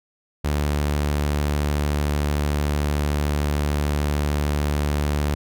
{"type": "tone", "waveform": "sawtooth", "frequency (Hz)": 73.4, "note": "D2", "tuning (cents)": 0, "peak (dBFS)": -16, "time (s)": [0.44, 5.35], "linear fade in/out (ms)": 10, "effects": []}